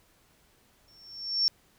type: tone with exponential growth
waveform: sine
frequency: 5450 Hz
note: F8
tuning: 43 cents flat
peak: -19 dBFS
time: 0.88-1.48 s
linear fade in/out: 0 ms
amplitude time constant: 130 ms
effects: pink hiss -64 dBFS RMS until 1.78 s